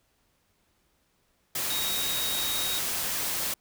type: tone in noise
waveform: sine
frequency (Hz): 3769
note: A#7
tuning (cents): +18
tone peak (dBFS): -31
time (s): 1.7-2.79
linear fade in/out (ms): 5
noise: white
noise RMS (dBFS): -30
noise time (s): 1.55-3.54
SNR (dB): -4
effects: pink hiss -70 dBFS RMS until 3.6 s